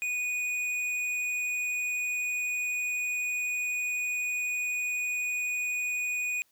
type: tone with hard clipping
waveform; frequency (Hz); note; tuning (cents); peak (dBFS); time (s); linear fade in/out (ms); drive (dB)
triangle; 2472; D#7; -12; -30; 0.02-6.42; 0; 12
effects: white hiss -69 dBFS RMS until 6.51 s